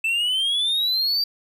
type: exponential sweep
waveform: triangle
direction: up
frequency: 2637 to 4699 Hz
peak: -18 dBFS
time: 0.04-1.24 s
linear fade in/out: 5 ms
effects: none